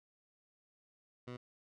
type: tone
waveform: 15% pulse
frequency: 123.47 Hz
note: B2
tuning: in tune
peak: -37 dBFS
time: 1.27-1.37 s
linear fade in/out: 10 ms
effects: low-pass 4000 Hz 12 dB/octave